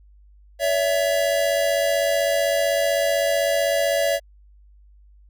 square tone pair together, 566.2 / 662 Hz, C#5 / E5, +37 / +7 cents, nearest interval minor third, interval 270 cents, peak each -22 dBFS, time 0.59-4.2 s, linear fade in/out 50 ms, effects added 50 Hz sine -48 dBFS peak until 5.29 s

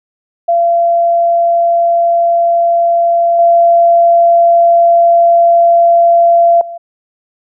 sine tone with level steps, 683 Hz, F5, 39 cents flat, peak -7 / -4 / -22 dBFS, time 0.48-6.78 s, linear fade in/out 10 ms, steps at 3.39 / 6.61 s, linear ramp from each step 2 ms, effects none

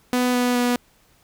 sawtooth tone with pitch steps, 248.6 / 246.5 / 244.3 Hz, B3 / B3 / B3, +12 / -3 / -19 cents, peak -14 dBFS, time 0.13-0.76 s, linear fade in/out 0 ms, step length 210 ms, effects pink hiss -58 dBFS RMS until 1.23 s

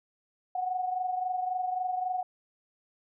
sine tone pair together, 733.3 / 757 Hz, F#5 / F#5, -16 / +39 cents, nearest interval minor second, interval 55 cents, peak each -29 / -36 dBFS, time 0.55-2.23 s, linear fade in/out 5 ms, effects none

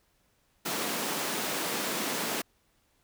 pink high-pass noise, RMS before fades -32 dBFS, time 0.65-2.42 s, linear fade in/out 10 ms, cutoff 200 Hz, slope 24 dB/octave, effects pink hiss -70 dBFS RMS until 3.03 s

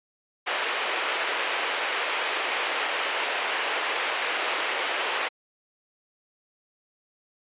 white band-pass noise, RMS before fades -28 dBFS, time 0.46-5.29 s, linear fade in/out 20 ms, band 400 to 3000 Hz, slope 24 dB/octave, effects resampled to 8000 Hz

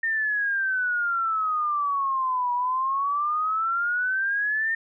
sine exponential two-way sweep, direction down then up, 1827 to 968 to 1827 Hz, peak -22 dBFS, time 0.03-4.75 s, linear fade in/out 5 ms, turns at 2.53 s, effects none

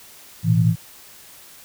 sine chord, A suspended second, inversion none, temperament equal with one note detuned, 111.41 / 123.47 / 164.81 Hz, A2 / B2 / E3, +22 / 0 / 0 cents, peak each -17 / -22 / -17 dBFS, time 0.43-0.76 s, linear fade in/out 50 ms, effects white hiss -45 dBFS RMS until 1.64 s

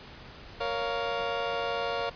30% pulse chord, Bb minor, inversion none, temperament just, 466.2 / 559.4 / 699.2 Hz, Bb4 / Db5 / F5, 0 / +16 / +2 cents, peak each -31 dBFS, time 0.6-2.1 s, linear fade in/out 10 ms, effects pink hiss -47 dBFS RMS until 2.15 s + resampled to 11025 Hz

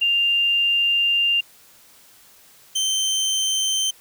sine / 25% pulse tone pair in turn, 2794 / 3107 Hz, F7 / G7, 0 / -16 cents, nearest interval major second, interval 184 cents, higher second, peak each -16 dBFS, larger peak neither, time 0.01-1.41 / 2.75-3.91 s, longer first, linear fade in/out 10 ms, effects white hiss -51 dBFS RMS until 4 s

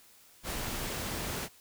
pink noise, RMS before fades -36 dBFS, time 0.43-1.49 s, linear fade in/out 50 ms, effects white hiss -59 dBFS RMS until 1.6 s

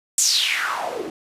white noise with band-pass filter sweep, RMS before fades -22 dBFS, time 0.18-1.1 s, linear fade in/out 2 ms, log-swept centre 7800 to 290 Hz, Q 4.9, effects resampled to 32000 Hz

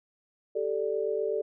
sine chord, G suspended second, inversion none, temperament equal, 392 / 440 / 587.3 Hz, G4 / A4 / D5, 0 / 0 / 0 cents, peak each -32 / -29 / -33 dBFS, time 0.55-1.42 s, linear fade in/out 10 ms, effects none

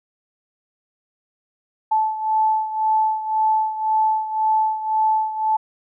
sine beating tone pair, 871 / 872.9 Hz, A5 / A5, -18 / -14 cents, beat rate 1.9 Hz, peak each -18 / -23 dBFS, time 1.91-5.57 s, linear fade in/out 10 ms, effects none

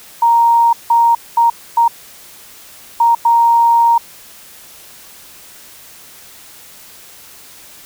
sine tone bursts at uneven times, 932.3 Hz, A#5, in tune, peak -7 dBFS, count 6, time 0.22-0.73 / 0.9-1.15 / 1.37-1.5 / 1.77-1.88 / 3-3.15 / 3.25-3.98 s, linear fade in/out 5 ms, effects white hiss -39 dBFS RMS until 7.85 s

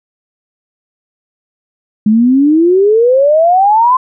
sine exponential sweep, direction up, 207.7 to 1046.5 Hz, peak -5 dBFS, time 2.06-3.97 s, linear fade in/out 5 ms, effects none

